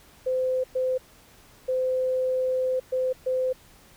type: tone bursts at uneven times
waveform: sine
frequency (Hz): 514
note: C5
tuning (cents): -31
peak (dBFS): -22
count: 5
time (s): 0.26-0.64 / 0.75-0.98 / 1.68-2.8 / 2.92-3.13 / 3.26-3.53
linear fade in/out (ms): 10
effects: pink hiss -54 dBFS RMS until 3.96 s